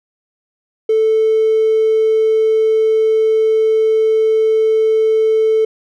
triangle tone with hard clipping, 440 Hz, A4, in tune, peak -10 dBFS, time 0.89-5.65 s, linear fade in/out 5 ms, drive 3 dB, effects none

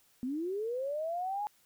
sine linear sweep, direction up, 240 to 849 Hz, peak -32 dBFS, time 0.23-1.47 s, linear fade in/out 0 ms, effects white hiss -67 dBFS RMS until 1.65 s

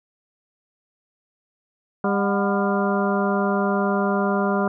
harmonic tone with a mistuned harmonic, 200 Hz, G3, 35 cents sharp, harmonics 1 / 2 / 3 / 4 / 5 / 6 / 7, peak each -22 / -25 / -27 / -28 / -29 / -30 / -30 dBFS, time 2.04-4.68 s, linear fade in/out 2 ms, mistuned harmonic 4, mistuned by -140 cents, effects none

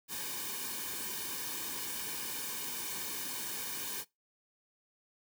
white noise with comb filter, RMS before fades -39 dBFS, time 0.08-4.05 s, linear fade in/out 50 ms, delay 1.5 ms, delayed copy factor -0.85, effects noise-tail reverb RT60 0.2 s tail -22 dB re dry

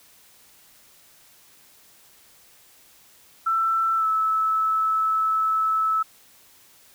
sine tone with pitch glide, 1334 to 1305 Hz, E6 to E6, +20 to -18 cents, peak -19 dBFS, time 3.46-6.03 s, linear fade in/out 10 ms, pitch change -38 cents, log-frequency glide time 3.96-4.06 s, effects white hiss -54 dBFS RMS until 6.94 s

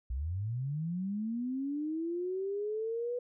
sine linear sweep, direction up, 57 to 493.9 Hz, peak -32 dBFS, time 0.1-3.19 s, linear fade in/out 5 ms, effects none

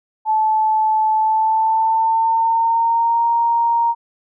sine tone with pitch glide, 870 to 932.4 Hz, A5 to A#5, -20 to 0 cents, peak -13 dBFS, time 0.25-3.95 s, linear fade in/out 50 ms, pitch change +120 cents, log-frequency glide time 1.14-3.26 s, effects none

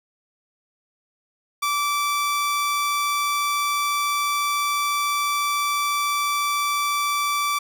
sawtooth tone, 1162 Hz, D6, 19 cents flat, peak -17 dBFS, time 1.62-7.59 s, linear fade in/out 10 ms, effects none

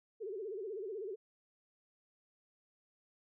sine tone with vibrato, 410.3 Hz, G#4, 21 cents flat, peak -39 dBFS, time 0.2-1.16 s, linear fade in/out 20 ms, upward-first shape sine, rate 16 Hz, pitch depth 180 cents each way, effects none

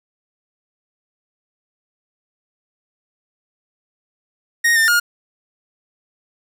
45% pulse tone with pitch steps, 1866 / 1801 / 1424 Hz, A#6 / A6 / F6, +1 / +40 / +33 cents, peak -12 dBFS, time 4.64-5 s, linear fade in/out 10 ms, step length 120 ms, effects none

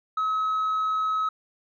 triangle tone with tanh clipping, 1282 Hz, E6, 49 cents flat, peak -23 dBFS, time 0.17-1.29 s, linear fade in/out 5 ms, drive 6 dB, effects none

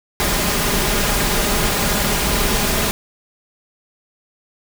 pink noise with comb filter, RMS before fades -18 dBFS, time 0.2-2.91 s, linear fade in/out 0 ms, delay 4.9 ms, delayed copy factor +0.5, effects none

